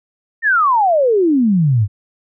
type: exponential sweep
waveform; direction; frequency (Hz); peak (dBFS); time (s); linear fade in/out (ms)
sine; down; 1864.7 to 95.9; -10; 0.42-1.88; 50
effects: none